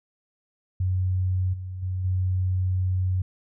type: tone with level steps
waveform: sine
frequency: 92.5 Hz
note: F#2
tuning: in tune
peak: -21 / -31 / -25 / -21 dBFS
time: 0.8-3.22 s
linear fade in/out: 5 ms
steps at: 1.53 / 1.82 / 2.04 s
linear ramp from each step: 10 ms
effects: none

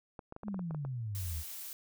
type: clicks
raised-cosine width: 1 ms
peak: -30 dBFS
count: 10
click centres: 0.192 / 0.324 / 0.364 / 0.434 / 0.483 / 0.544 / 0.593 / 0.709 / 0.747 / 0.85 s
type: exponential sweep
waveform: sine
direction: down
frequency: 218.7 to 72.7 Hz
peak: -35 dBFS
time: 0.43-1.44 s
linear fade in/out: 50 ms
type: noise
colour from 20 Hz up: blue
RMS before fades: -44 dBFS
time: 1.15-1.73 s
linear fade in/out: 0 ms
effects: none

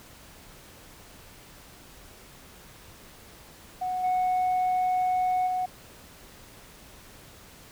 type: tone with level steps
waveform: sine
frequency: 736 Hz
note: F#5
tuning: 9 cents flat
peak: -26 / -20 / -24 dBFS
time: 3.81-5.66 s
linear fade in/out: 10 ms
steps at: 4.03 / 5.46 s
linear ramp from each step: 20 ms
effects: tanh soft clip ceiling -21 dBFS + pink hiss -50 dBFS RMS until 7.71 s

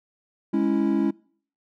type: chord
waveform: triangle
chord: C# minor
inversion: second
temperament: equal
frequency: 207.7 / 277.2 / 329.6 Hz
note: G#3 / C#4 / E4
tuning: 0 / 0 / 0 cents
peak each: -22 dBFS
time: 0.53-1.11 s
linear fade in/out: 10 ms
effects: noise-tail reverb RT60 0.5 s tail -24 dB re dry

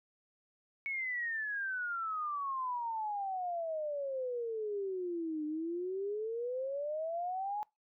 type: exponential two-way sweep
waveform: sine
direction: down then up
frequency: 2225 to 300.1 to 852 Hz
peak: -34 dBFS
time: 0.86-7.63 s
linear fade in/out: 0 ms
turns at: 5.45 s
effects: noise-tail reverb RT60 0.2 s tail -23 dB re dry

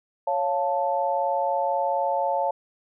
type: chord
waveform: sine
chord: Db augmented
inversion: none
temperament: equal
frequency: 554.4 / 698.5 / 880 Hz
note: Db5 / F5 / A5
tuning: 0 / 0 / 0 cents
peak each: -26 / -27 / -25 dBFS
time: 0.27-2.51 s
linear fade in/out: 5 ms
effects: none

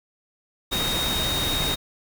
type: tone in noise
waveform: sine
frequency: 3729 Hz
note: A#7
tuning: in tune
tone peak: -25 dBFS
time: 0.71-1.76 s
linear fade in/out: 20 ms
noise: pink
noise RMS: -27 dBFS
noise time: 0.71-1.76 s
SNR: -1 dB
effects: none

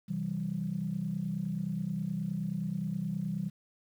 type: chord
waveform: sine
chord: C major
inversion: none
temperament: equal with one note detuned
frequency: 130.81 / 164.81 / 194.31 Hz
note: C3 / E3 / G3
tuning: 0 / 0 / -15 cents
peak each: -40 / -34 / -34 dBFS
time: 0.08-3.5 s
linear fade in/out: 20 ms
effects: tanh soft clip ceiling -22 dBFS + 10-bit

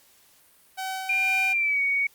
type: tone with tremolo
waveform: sawtooth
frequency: 760 Hz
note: F#5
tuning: 46 cents sharp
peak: -25 dBFS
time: 0.77-1.54 s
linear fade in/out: 20 ms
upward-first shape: sine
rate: 2.1 Hz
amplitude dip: 40%
type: tone with pitch glide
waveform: sine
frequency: 2400 to 2239 Hz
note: D7 to C#7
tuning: +37 to +17 cents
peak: -21 dBFS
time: 1.09-2.07 s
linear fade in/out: 5 ms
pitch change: -120 cents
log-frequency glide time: 1.52-1.81 s
effects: white hiss -58 dBFS RMS until 2.14 s + Opus 48 kbps

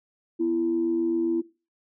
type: tone pair together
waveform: sine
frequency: 246.9 / 334.5 Hz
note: B3 / E4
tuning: 0 / +25 cents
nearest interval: perfect fourth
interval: 525 cents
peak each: -30 / -21 dBFS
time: 0.39-1.42 s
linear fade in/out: 20 ms
effects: noise-tail reverb RT60 0.3 s tail -19 dB re dry + tanh soft clip ceiling -15 dBFS

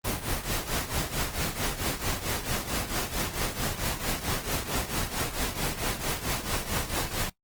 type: noise with tremolo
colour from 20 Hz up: pink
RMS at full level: -27 dBFS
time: 0.04-7.3 s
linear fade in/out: 10 ms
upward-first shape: triangle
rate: 4.5 Hz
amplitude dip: 80%
effects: noise-tail reverb RT60 0.1 s tail -18 dB re dry + Opus 24 kbps

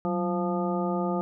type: harmonic tone with a mistuned harmonic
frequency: 174.61 Hz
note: F3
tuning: in tune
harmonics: 1 / 2 / 3 / 4 / 5 / 7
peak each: -28 / -31 / -33 / -34 / -35 / -36 dBFS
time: 0.05-1.21 s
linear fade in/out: 0 ms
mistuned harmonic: 1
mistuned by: +110 cents
effects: none

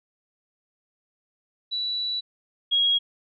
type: tone pair in turn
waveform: sine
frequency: 3942 / 3296 Hz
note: B7 / G#7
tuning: -4 / -14 cents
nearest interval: minor third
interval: 310 cents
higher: first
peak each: -25 / -18 dBFS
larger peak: second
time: 1.71-2.21 / 2.71-2.99 s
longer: first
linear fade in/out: 20 ms
effects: none

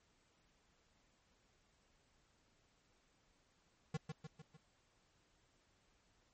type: tone with echo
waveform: square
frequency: 155.56 Hz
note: D#3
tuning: in tune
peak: -38 dBFS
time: 3.94-3.97 s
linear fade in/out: 5 ms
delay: 150 ms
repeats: 4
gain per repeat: -5 dB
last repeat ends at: 4.57 s
effects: pink hiss -75 dBFS RMS until 6.33 s + MP3 32 kbps

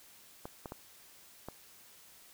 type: clicks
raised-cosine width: 1 ms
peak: -27 dBFS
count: 4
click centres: 0.455 / 0.658 / 0.721 / 1.486 s
effects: white hiss -58 dBFS RMS until 2.33 s

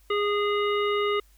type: harmonic tone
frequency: 411.9 Hz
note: G#4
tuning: 14 cents flat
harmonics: 1 / 3 / 5 / 7 / 9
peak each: -24 / -28 / -33 / -35 / -40 dBFS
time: 0.1-1.2 s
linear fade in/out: 5 ms
effects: added 50 Hz sine -55 dBFS peak until 1.37 s + white hiss -63 dBFS RMS until 1.37 s

